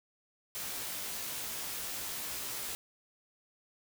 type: noise with comb filter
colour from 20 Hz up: white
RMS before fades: -39 dBFS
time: 0.55-2.75 s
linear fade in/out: 0 ms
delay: 17 ms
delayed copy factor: +0.75
effects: none